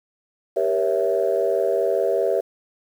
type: chord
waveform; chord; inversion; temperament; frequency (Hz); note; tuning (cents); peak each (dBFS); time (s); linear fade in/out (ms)
sine; G diminished seventh; none; equal with one note detuned; 392 / 474.6 / 554.4 / 659.3; G4 / Bb4 / Db5 / Fb5; 0 / +31 / 0 / 0; -23; 0.56-2.41; 10
effects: tanh soft clip ceiling -9 dBFS + 8-bit